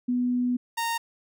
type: tone pair in turn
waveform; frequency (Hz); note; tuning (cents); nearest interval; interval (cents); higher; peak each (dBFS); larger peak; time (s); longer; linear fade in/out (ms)
sine / sawtooth; 246.9 / 924.1; B3 / A#5; 0 / -15; octave + major seventh; 2285; second; -22; neither; 0.08-0.57 / 0.77-0.98; first; 10
effects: none